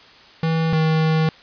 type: tone pair in turn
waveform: square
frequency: 162.1 / 158.67 Hz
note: E3 / D#3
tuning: -29 / +34 cents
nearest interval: unison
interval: 37 cents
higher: first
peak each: -18 / -16 dBFS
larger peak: second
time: 0.43-0.73 / 0.73-1.29 s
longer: second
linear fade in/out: 2 ms
effects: white hiss -46 dBFS RMS until 1.42 s + resampled to 11025 Hz